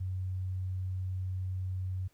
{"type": "tone", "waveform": "sine", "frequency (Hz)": 93, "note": "F#2", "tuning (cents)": 9, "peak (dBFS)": -32, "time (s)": [0, 2.08], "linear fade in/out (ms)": 10, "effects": ["pink hiss -70 dBFS RMS until 2.13 s"]}